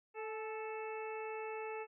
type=harmonic tone with a mistuned harmonic; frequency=439.2 Hz; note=A4; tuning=3 cents flat; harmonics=1 / 2 / 3 / 4 / 5 / 6; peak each=-42 / -46 / -52 / -56 / -53 / -51 dBFS; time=0.14-1.87 s; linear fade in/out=50 ms; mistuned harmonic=2; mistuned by=-32 cents; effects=none